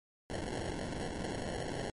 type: noise with sample-and-hold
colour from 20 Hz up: white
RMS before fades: -38 dBFS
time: 0.3-1.9 s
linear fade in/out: 0 ms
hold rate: 1225 Hz
effects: MP3 48 kbps